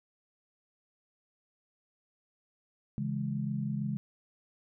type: chord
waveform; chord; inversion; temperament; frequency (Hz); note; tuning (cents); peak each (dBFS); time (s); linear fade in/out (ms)
sine; C# minor; none; equal; 138.59 / 164.81 / 207.7; C#3 / E3 / G#3; 0 / 0 / 0; -34 / -38 / -34; 2.98-3.97; 0
effects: none